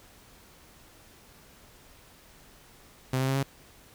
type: tone with pitch steps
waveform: sawtooth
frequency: 130 / 132.27 / 134.58 / 136.94 Hz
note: C3 / C3 / C3 / C#3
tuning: -11 / +19 / +49 / -21 cents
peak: -21 dBFS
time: 3.13-3.43 s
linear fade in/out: 5 ms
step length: 75 ms
effects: pink hiss -55 dBFS RMS until 3.94 s